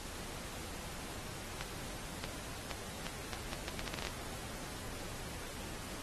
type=accelerating click train; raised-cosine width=0.2 ms; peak=-20 dBFS; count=14; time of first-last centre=1.61-4.07 s; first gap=630 ms; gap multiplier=0.75; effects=pink hiss -46 dBFS RMS until 6.02 s + AAC 32 kbps